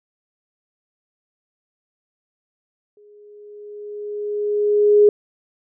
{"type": "tone with exponential growth", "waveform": "sine", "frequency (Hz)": 415.4, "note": "G#4", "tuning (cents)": 0, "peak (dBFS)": -7, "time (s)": [2.97, 5.09], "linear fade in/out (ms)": 2, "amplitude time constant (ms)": 460, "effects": []}